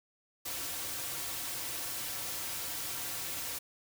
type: noise with comb filter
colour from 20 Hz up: white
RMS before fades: -38 dBFS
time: 0.45-3.59 s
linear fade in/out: 10 ms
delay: 4.8 ms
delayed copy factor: -0.55
effects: none